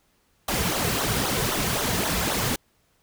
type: noise with flanger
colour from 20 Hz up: pink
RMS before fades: -25 dBFS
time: 0.48-2.56 s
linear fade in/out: 5 ms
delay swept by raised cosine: 0.4 to 3.6 ms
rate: 3.8 Hz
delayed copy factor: -0.75
effects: pink hiss -66 dBFS RMS until 3.02 s